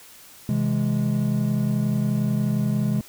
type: chord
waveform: triangle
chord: C augmented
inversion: none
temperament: equal with one note detuned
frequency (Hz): 130.81 / 162.08 / 207.7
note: C3 / E3 / G#3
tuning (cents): 0 / -29 / 0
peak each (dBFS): -22 / -25 / -21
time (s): 0.49-3.01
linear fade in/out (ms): 2
effects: white hiss -47 dBFS RMS until 3.08 s